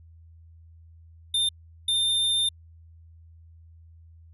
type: tone bursts at uneven times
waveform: square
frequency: 3607 Hz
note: A7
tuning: 42 cents sharp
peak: -22 dBFS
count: 2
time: 1.34-1.49 / 1.88-2.49 s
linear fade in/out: 5 ms
effects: added 82 Hz sine -48 dBFS peak until 4.33 s + resampled to 32000 Hz